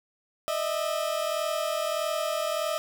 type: tone pair together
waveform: 30% pulse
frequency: 609 / 650.6 Hz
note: D#5 / E5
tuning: -37 / -23 cents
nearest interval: minor second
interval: 114 cents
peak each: -27 dBFS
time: 0.48-2.78 s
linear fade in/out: 0 ms
effects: none